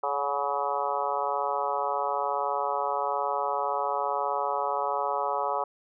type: harmonic tone with a mistuned harmonic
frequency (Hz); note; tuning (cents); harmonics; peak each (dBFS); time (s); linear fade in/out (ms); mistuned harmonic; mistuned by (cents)
141.1; C#3; +31; 3 / 4 / 5 / 6 / 7 / 8 / 9; -36 / -33 / -33 / -32 / -32 / -34 / -35; 0.03-5.64; 5; 5; +47
effects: none